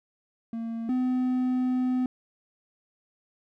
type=tone pair in turn; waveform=triangle; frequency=228.6 / 253.6 Hz; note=A#3 / B3; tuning=-34 / +46 cents; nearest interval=major second; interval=180 cents; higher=second; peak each=-28 / -21 dBFS; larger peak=second; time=0.53-0.89 / 0.89-2.06 s; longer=second; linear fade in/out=2 ms; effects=none

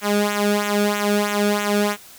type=tone with flanger; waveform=sawtooth; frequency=206.1 Hz; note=G#3; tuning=13 cents flat; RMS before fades=-20 dBFS; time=0.01-1.97 s; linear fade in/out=50 ms; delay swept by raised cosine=0.2 to 1.04 ms; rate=3.1 Hz; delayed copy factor=-0.75; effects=white hiss -44 dBFS RMS until 2.18 s

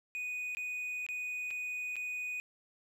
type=tone with dropouts; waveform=triangle; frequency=2482 Hz; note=D#7; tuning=5 cents flat; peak=-34 dBFS; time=0.15-2.4 s; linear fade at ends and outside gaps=0 ms; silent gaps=0.549-0.57 / 1.065-1.088 / 1.506-1.51 / 1.957-1.965 s; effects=none

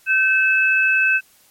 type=tone pair together; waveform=sine; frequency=1541 / 2604 Hz; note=G6 / E7; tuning=-30 / -22 cents; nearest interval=major sixth; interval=908 cents; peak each=-16 dBFS; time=0.06-1.21 s; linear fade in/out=50 ms; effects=white hiss -54 dBFS RMS until 1.5 s + MP3 64 kbps

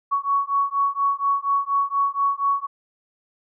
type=beating tone pair; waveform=sine; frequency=1115 / 1119.2 Hz; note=C#6 / C#6; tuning=+10 / +16 cents; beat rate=4.2 Hz; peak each=-22 dBFS; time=0.11-2.67 s; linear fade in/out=20 ms; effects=none

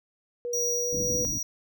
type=tone with pitch glide; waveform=sine; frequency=482.3 to 494.4 Hz; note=B4 to B4; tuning=-41 to +2 cents; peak=-29 dBFS; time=0.45-1.25 s; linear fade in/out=0 ms; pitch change=+43 cents; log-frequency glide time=0.73-1.13 s
type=tone with tremolo; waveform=square; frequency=5770 Hz; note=F#8; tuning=44 cents flat; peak=-26 dBFS; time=0.53-1.43 s; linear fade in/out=5 ms; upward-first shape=sine; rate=2 Hz; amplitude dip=30%
type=low-pass noise; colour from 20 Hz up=white; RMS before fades=-36 dBFS; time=0.92-1.39 s; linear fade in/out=20 ms; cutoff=330 Hz; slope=96 dB/octave
effects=none

